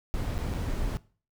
brown noise with dropouts, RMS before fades -30 dBFS, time 0.14-0.97 s, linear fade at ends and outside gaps 0 ms, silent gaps 0.38-0.388 / 0.538-0.543 s, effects noise-tail reverb RT60 0.4 s tail -20 dB re dry

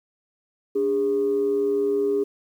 sine tone pair together, 288 / 407.3 Hz, D4 / G#4, -34 / -34 cents, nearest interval tritone, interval 600 cents, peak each -27 / -19 dBFS, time 0.75-2.24 s, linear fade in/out 10 ms, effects tanh soft clip ceiling -14 dBFS + 9-bit

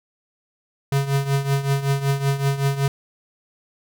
square tone with tremolo, 138.59 Hz, C#3, in tune, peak -16 dBFS, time 0.92-2.88 s, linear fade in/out 2 ms, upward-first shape triangle, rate 5.3 Hz, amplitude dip 80%, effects none

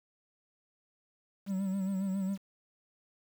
triangle tone with vibrato, 192.9 Hz, G3, 28 cents flat, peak -28 dBFS, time 1.46-2.38 s, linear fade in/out 50 ms, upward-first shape sine, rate 7.3 Hz, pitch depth 52 cents each way, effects 9-bit

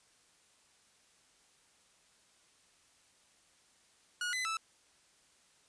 sawtooth tone with pitch steps, 1449 / 2018 / 1315 Hz, F#6 / B6 / E6, -37 / +37 / -5 cents, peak -30 dBFS, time 4.21-4.57 s, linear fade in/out 2 ms, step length 120 ms, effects white hiss -67 dBFS RMS until 5.68 s + resampled to 22050 Hz

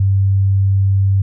sine tone, 97.5 Hz, G2, 9 cents flat, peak -10 dBFS, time 0-1.22 s, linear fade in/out 5 ms, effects none

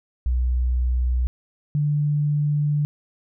sine tone pair in turn, 62 / 147.46 Hz, B1 / D3, +7 / +7 cents, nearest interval octave + minor third, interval 1500 cents, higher second, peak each -18 dBFS, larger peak neither, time 0.26-1.27 / 1.75-2.85 s, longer second, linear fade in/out 0 ms, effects none

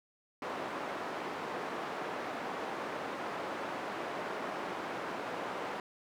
white band-pass noise, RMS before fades -39 dBFS, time 0.42-5.8 s, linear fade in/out 2 ms, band 250 to 1100 Hz, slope 12 dB/octave, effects none

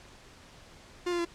45% pulse tone with pitch steps, 354.2 / 347.7 / 341.3 Hz, F4 / F4 / F4, +24 / -8 / -40 cents, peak -28 dBFS, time 1.06-1.252 s, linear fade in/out 10 ms, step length 64 ms, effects pink hiss -53 dBFS RMS until 1.34 s + low-pass 7000 Hz 12 dB/octave

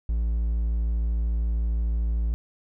triangle tone, 56.6 Hz, A1, 50 cents sharp, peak -20 dBFS, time 0.09-2.34 s, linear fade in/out 0 ms, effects none

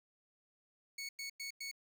20% pulse tone bursts, 2217 Hz, C#7, in tune, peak -36 dBFS, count 4, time 0.98-1.714 s, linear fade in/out 5 ms, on 110 ms, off 98 ms, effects none

